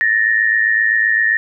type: tone pair together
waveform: sine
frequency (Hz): 1757 / 1864.7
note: A6 / A#6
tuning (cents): -3 / 0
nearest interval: minor second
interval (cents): 103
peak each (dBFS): -15 / -14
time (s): 0.01-1.37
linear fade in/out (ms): 0
effects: none